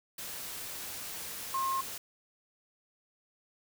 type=tone in noise; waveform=sine; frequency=1067 Hz; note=C6; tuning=34 cents sharp; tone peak=-29 dBFS; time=1.54-1.81 s; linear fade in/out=5 ms; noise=white; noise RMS=-41 dBFS; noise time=0.18-1.98 s; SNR=+9 dB; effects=none